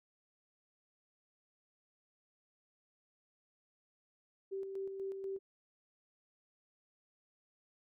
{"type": "tone with tremolo", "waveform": "sine", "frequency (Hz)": 388.3, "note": "G4", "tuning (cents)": -16, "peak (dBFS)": -37, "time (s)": [4.51, 5.39], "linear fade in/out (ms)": 20, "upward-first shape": "square", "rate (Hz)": 4.1, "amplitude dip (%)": 40, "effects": []}